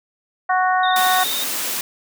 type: harmonic tone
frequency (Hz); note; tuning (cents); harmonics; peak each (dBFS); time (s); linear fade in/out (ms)
370; F#4; 0; 2 / 3 / 4 / 5; -17 / -21 / -23 / -25; 0.49-1.24; 10
type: tone with vibrato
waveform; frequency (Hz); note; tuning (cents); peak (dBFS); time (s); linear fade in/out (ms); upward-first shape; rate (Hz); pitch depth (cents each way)
sine; 3678; A#7; -24; -24; 0.83-1.44; 5; square; 19; 35
type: high-pass noise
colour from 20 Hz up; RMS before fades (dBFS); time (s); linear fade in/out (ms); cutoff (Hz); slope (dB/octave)
white; -24; 0.96-1.81; 2; 180; 24
effects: none